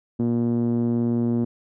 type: tone with low-pass filter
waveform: 5% pulse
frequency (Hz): 118.3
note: A#2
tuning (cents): +26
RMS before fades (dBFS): -22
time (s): 0.19-1.45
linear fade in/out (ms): 10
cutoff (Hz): 260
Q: 2.4
effects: none